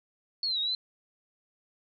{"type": "linear two-way sweep", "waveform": "sine", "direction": "down then up", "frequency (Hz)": [4456, 3729, 4121], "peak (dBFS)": -27, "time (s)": [0.43, 0.75], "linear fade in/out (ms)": 2, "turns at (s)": 0.6, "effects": []}